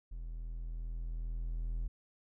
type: tone with level ramp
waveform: triangle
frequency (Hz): 41.2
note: E1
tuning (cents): 0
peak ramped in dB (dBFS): -38 to -31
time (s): 0.11-1.88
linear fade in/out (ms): 10
effects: none